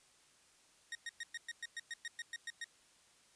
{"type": "tone bursts", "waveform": "sawtooth", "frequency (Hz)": 1864.7, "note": "A#6", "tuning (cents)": 0, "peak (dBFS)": -37, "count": 13, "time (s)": [0.92, 2.643], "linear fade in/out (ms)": 2, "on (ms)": 31, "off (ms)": 110, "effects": ["white hiss -67 dBFS RMS until 3.35 s", "resampled to 22050 Hz"]}